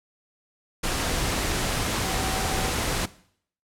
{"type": "tone in noise", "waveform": "sine", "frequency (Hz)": 760, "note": "F#5", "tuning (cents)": 46, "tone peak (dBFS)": -34, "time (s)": [2.04, 2.71], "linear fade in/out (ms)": 10, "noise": "pink", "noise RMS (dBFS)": -26, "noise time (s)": [0.83, 3.06], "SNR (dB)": -11, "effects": ["noise-tail reverb RT60 0.6 s tail -18 dB re dry", "low-pass 11000 Hz 12 dB/octave"]}